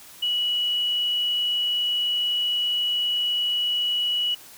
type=tone; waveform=sine; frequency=2932 Hz; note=F#7; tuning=16 cents flat; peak=-21 dBFS; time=0.22-4.35 s; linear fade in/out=10 ms; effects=white hiss -46 dBFS RMS until 4.57 s